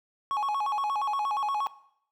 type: tone with vibrato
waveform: triangle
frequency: 963 Hz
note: B5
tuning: 44 cents flat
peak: -24 dBFS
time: 0.31-1.67 s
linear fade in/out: 0 ms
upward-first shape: square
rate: 8.5 Hz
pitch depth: 240 cents each way
effects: noise-tail reverb RT60 0.7 s tail -18 dB re dry